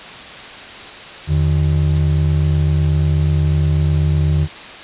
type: ring-modulated tone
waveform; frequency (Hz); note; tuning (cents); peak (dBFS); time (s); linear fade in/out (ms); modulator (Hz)
triangle; 116.54; A#2; 0; -7; 1.27-4.48; 50; 34.1
effects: white hiss -33 dBFS RMS until 4.83 s + resampled to 8000 Hz